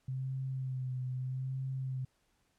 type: tone with vibrato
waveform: sine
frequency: 130 Hz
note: C3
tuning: 11 cents flat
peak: -34 dBFS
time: 0.08-2.05 s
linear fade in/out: 5 ms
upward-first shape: sine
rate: 0.79 Hz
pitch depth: 34 cents each way
effects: pink hiss -75 dBFS RMS until 2.58 s + low-pass 11000 Hz 12 dB/octave